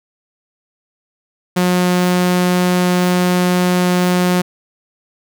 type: tone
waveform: sawtooth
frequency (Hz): 179.8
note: F#3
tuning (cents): -49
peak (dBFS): -8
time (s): 1.56-4.42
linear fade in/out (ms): 10
effects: none